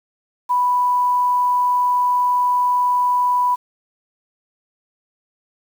sine tone with quantisation, 987.8 Hz, B5, in tune, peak -14 dBFS, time 0.49-3.56 s, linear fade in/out 20 ms, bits 7, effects none

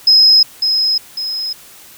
sine tone with echo, 5110 Hz, D#8, 45 cents sharp, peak -4 dBFS, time 0.07-0.43 s, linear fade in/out 5 ms, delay 550 ms, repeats 2, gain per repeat -7 dB, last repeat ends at 1.53 s, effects tanh soft clip ceiling 0 dBFS + white hiss -40 dBFS RMS until 1.97 s

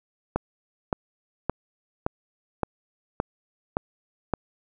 click train, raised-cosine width 1 ms, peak -9 dBFS, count 8, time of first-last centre 0.36-4.337 s, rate 1.76 Hz, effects none

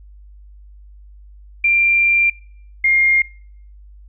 sine tone pair in turn, 2375 / 2125 Hz, D7 / C7, +19 / +26 cents, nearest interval major second, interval 193 cents, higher first, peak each -11 dBFS, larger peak neither, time 1.64-2.3 / 2.84-3.22 s, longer first, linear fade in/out 5 ms, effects noise-tail reverb RT60 0.6 s tail -24 dB re dry + added 50 Hz sine -39 dBFS peak until 4.08 s

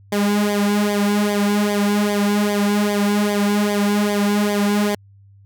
sawtooth tone with flanger, 205.5 Hz, G#3, 18 cents flat, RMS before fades -18 dBFS, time 0.12-4.95 s, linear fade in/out 5 ms, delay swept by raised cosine 0.72 to 3.32 ms, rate 2.5 Hz, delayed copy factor -0.85, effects added 99 Hz sine -45 dBFS peak until 5.45 s

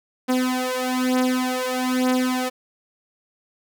sawtooth beating tone pair, 253.7 / 254.8 Hz, B3 / C4, +47 / -46 cents, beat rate 1.1 Hz, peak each -19 dBFS, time 0.28-2.5 s, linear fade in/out 20 ms, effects none

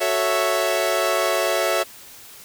sawtooth chord, F# minor seventh, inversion none, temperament equal, 370 / 440 / 554.4 / 659.3 Hz, F#4 / A4 / C#5 / E5, 0 / 0 / 0 / 0 cents, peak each -23 / -24 / -20 / -18 dBFS, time 0-1.84 s, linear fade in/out 20 ms, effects white hiss -43 dBFS RMS until 2.44 s

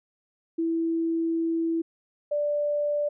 sine tone pair in turn, 329.6 / 587.3 Hz, E4 / D5, 0 / 0 cents, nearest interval minor seventh, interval 1000 cents, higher second, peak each -23 dBFS, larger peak neither, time 0.58-1.82 / 2.31-3.09 s, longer first, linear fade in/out 10 ms, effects none

